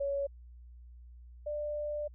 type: tone pair in turn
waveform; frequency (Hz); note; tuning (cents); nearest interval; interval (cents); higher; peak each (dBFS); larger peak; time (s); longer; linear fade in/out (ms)
sine; 560 / 593.9; C#5 / D5; +18 / +19; minor second; 101; second; -30 / -33; first; 0-0.27 / 1.46-2.08; second; 10
effects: added 60 Hz sine -49 dBFS peak until 2.14 s